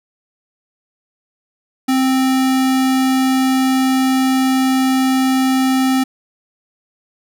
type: tone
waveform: square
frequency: 262.1 Hz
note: C4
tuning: 3 cents sharp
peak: -13 dBFS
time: 1.88-6.04 s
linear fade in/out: 10 ms
effects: none